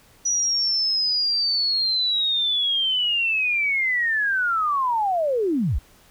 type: linear sweep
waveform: sine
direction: down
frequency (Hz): 5870 to 35.63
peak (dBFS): -19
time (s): 0.25-5.79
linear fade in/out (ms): 10
effects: pink hiss -54 dBFS RMS until 6.1 s